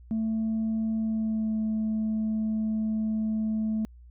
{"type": "tone with pitch glide", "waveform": "sine", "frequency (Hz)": [221.5, 218.1], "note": ["A3", "A3"], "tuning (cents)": [12, -15], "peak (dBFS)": -23, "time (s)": [0.11, 3.85], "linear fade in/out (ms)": 0, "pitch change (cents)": -27, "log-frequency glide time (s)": [0.96, 1.58], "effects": ["tanh soft clip ceiling -23 dBFS", "added 60 Hz sine -47 dBFS peak until 4.1 s"]}